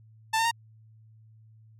sawtooth tone with pitch steps, 887 / 907.7 / 928.9 Hz, A5 / A#5 / A#5, +14 / -46 / -6 cents, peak -19 dBFS, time 0.33-0.513 s, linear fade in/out 10 ms, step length 61 ms, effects added 110 Hz sine -52 dBFS peak until 1.79 s + low-pass 11000 Hz 12 dB/octave

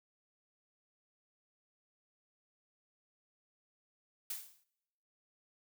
blue noise with exponential decay, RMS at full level -37 dBFS, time 4.3-4.64 s, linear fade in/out 5 ms, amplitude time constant 73 ms, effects noise-tail reverb RT60 1.0 s tail -26 dB re dry

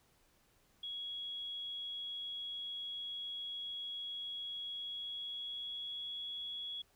sine tone with pitch glide, 3329 to 3354 Hz, G#7 to G#7, +3 to +16 cents, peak -40 dBFS, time 0.83-6.82 s, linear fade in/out 5 ms, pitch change +13 cents, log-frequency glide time 4.7-6.25 s, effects pink hiss -71 dBFS RMS until 6.95 s

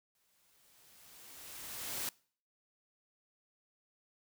white noise with exponential growth, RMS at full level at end -37 dBFS, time 0.15-2.09 s, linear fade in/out 2 ms, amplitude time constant 420 ms, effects noise-tail reverb RT60 0.5 s tail -24 dB re dry

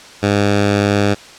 10% pulse tone, 101.7 Hz, G#2, 36 cents flat, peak -4 dBFS, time 0.22-1.15 s, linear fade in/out 20 ms, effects white hiss -38 dBFS RMS until 1.38 s + low-pass 6000 Hz 12 dB/octave

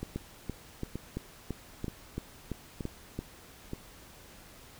two click trains, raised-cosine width 3 ms, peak -23 / -21 dBFS, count 5 / 10, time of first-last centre 0.03-3.734 / 0.16-3.19 s, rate 1.08 / 2.97 Hz, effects pink hiss -53 dBFS RMS until 4.79 s

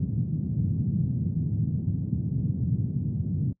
white band-pass noise, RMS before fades -27 dBFS, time 0-3.53 s, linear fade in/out 5 ms, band 100 to 170 Hz, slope 24 dB/octave, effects noise-tail reverb RT60 0.1 s tail -23 dB re dry

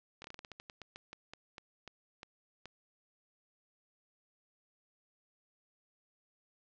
slowing click train, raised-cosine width 0.2 ms, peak -29 dBFS, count 18, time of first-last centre 0.22-2.656 s, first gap 23 ms, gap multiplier 1.2, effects low-pass 5000 Hz 12 dB/octave

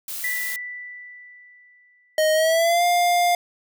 blue noise, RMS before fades -31 dBFS, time 0.08-0.56 s, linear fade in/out 2 ms
sine tone with exponential decay, 1975.5 Hz, B6, in tune, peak -22 dBFS, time 0.24-2.31 s, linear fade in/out 2 ms, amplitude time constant 450 ms
square tone with pitch glide, 623 to 703.3 Hz, D#5 to F5, +2 to +12 cents, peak -17 dBFS, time 2.18-3.35 s, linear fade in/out 2 ms, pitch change +210 cents, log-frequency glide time 2.33-2.84 s
effects none

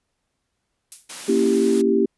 violet noise with exponential decay, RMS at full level -30 dBFS, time 0.92-1.15 s, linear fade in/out 0 ms, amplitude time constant 48 ms
white high-pass noise, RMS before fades -34 dBFS, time 1.09-1.82 s, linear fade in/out 10 ms, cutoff 140 Hz, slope 48 dB/octave
sine chord, A# diminished seventh, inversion none, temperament equal, 233.1 / 277.2 / 329.6 / 392 Hz, A#3 / C#4 / E4 / G4, 0 / 0 / 0 / 0 cents, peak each -21 / -23 / -23 / -18 dBFS, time 1.28-2.06 s, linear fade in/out 10 ms
effects pink hiss -75 dBFS RMS until 2.17 s + resampled to 24000 Hz

